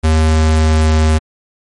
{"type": "tone with pitch glide", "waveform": "square", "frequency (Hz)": [78.9, 78.31], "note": ["D#2", "D#2"], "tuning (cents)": [25, 12], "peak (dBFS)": -9, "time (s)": [0.03, 1.19], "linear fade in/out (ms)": 20, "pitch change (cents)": -13, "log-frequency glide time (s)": [0.18, 0.97], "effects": ["MP3 48 kbps"]}